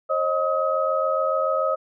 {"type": "tone cluster", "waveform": "sine", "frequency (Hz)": [537, 624, 1269], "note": ["C5", "D#5", "D#6"], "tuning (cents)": [45, 5, 34], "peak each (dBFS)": -24, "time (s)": [0.09, 1.76], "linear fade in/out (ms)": 20, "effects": []}